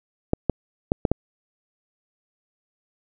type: clicks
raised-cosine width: 2 ms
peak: -5 dBFS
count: 5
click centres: 0.334 / 0.497 / 0.919 / 1.052 / 1.116 s
effects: none